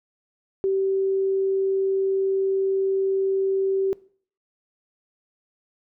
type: tone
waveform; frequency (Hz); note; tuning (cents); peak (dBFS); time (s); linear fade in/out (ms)
sine; 386.5; G4; -24; -19; 0.64-3.93; 0
effects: noise-tail reverb RT60 0.5 s tail -21 dB re dry